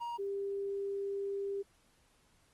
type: tone pair in turn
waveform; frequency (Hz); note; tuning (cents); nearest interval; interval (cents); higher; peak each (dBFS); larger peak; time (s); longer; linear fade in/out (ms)
triangle / sine; 945 / 397.3; A#5 / G4; +23 / +23; octave + minor third; 1500; first; -34 / -34; neither; 0-0.18 / 0.18-1.63; second; 20
effects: pink hiss -69 dBFS RMS until 2.53 s + Opus 32 kbps